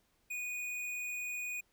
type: tone with hard clipping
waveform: sine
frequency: 2469 Hz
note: D#7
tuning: 14 cents flat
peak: -38 dBFS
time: 0.3-1.61 s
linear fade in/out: 10 ms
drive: 16 dB
effects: pink hiss -74 dBFS RMS until 1.72 s